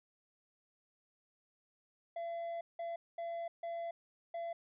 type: tone bursts at uneven times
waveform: triangle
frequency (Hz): 677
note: E5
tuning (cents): +46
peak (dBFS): -36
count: 5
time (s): 2.16-2.61 / 2.79-2.96 / 3.18-3.48 / 3.63-3.91 / 4.34-4.53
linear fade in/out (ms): 5
effects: resampled to 8000 Hz